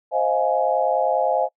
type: chord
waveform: sine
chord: F minor seventh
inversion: second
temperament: just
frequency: 523.8 / 628.6 / 698.5 / 838.1 Hz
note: C5 / Eb5 / F5 / Ab5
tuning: +2 / +18 / 0 / +16 cents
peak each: -23 dBFS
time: 0.11-1.49 s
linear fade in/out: 50 ms
effects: noise-tail reverb RT60 0.1 s tail -24 dB re dry